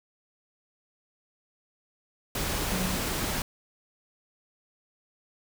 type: tone in noise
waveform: sine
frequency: 185 Hz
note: F#3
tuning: in tune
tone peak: -30 dBFS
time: 2.72-2.96 s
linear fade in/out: 2 ms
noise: pink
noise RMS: -30 dBFS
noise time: 2.35-3.42 s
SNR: -3 dB
effects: none